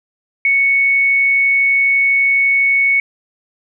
sine tone, 2217 Hz, C#7, in tune, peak -10 dBFS, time 0.45-3 s, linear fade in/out 2 ms, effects none

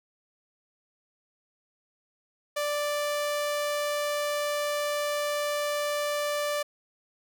sawtooth tone, 587.3 Hz, D5, in tune, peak -23 dBFS, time 2.56-6.63 s, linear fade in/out 10 ms, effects none

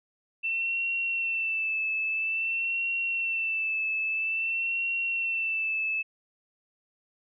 sine tone with vibrato, 2674 Hz, E7, 24 cents sharp, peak -26 dBFS, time 0.43-6.03 s, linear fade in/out 20 ms, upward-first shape sine, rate 0.5 Hz, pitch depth 40 cents each way, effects none

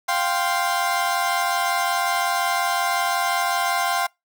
30% pulse chord, F suspended second, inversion none, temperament equal, 698.5 / 784 / 1046.5 Hz, F5 / G5 / C6, 0 / 0 / 0 cents, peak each -22 dBFS, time 0.08-4.07 s, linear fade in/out 10 ms, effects noise-tail reverb RT60 0.2 s tail -25 dB re dry

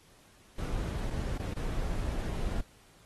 brown noise with dropouts, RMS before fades -33 dBFS, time 0.58-2.61 s, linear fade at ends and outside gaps 5 ms, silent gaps 1.102-1.107 / 1.38-1.396 / 1.538-1.565 s, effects pink hiss -61 dBFS RMS until 3.05 s + AAC 32 kbps

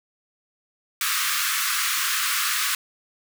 pink high-pass noise, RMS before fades -24 dBFS, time 1.01-2.75 s, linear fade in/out 2 ms, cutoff 1100 Hz, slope 96 dB/octave, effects none

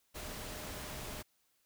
sine tone in noise, 610 Hz, D#5, 34 cents flat, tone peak -54 dBFS, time 0.14-1.23 s, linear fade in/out 20 ms, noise pink, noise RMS -44 dBFS, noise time 0.14-1.23 s, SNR -13 dB, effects white hiss -75 dBFS RMS until 1.65 s

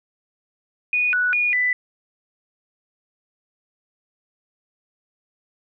sine tone with pitch steps, 2467 / 1476 / 2445 / 1990 Hz, D#7 / F#6 / D#7 / B6, -15 / -5 / -31 / +13 cents, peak -17 dBFS, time 0.93-1.73 s, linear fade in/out 2 ms, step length 200 ms, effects none

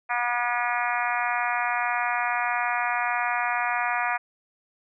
harmonic tone, 241.6 Hz, B3, 38 cents flat, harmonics 3 / 4 / 5 / 6 / 7 / 8 / 9 / 10, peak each -29 / -30 / -31 / -32 / -32 / -33 / -34 / -34 dBFS, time 0.09-4.18 s, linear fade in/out 20 ms, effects none

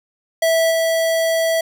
square tone with level steps, 655 Hz, E5, 11 cents flat, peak -14 / -16 dBFS, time 0.42-1.61 s, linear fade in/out 5 ms, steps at 0.7 s, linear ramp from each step 20 ms, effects none

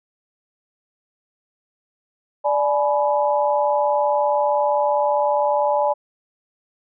sine chord, G# diminished, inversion second, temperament equal with one note detuned, 587.3 / 847.6 / 987.8 Hz, D5 / G#5 / B5, 0 / +35 / 0 cents, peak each -19 / -20 / -24 dBFS, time 2.44-5.94 s, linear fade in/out 20 ms, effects none

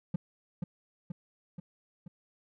triangle tone with echo, 173.4 Hz, F3, 12 cents flat, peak -24 dBFS, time 0.14-0.16 s, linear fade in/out 5 ms, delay 480 ms, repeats 4, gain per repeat -4 dB, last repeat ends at 2.08 s, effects none

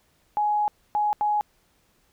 sine tone bursts at uneven times, 837 Hz, G#5, 13 cents sharp, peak -20 dBFS, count 3, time 0.37-0.68 / 0.95-1.13 / 1.21-1.41 s, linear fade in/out 0 ms, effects pink hiss -65 dBFS RMS until 2.12 s

